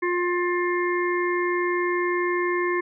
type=harmonic tone; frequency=353.6 Hz; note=F4; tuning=22 cents sharp; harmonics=1 / 3 / 5 / 6; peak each=-23 / -28 / -30 / -31 dBFS; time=0.02-2.81 s; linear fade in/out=10 ms; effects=none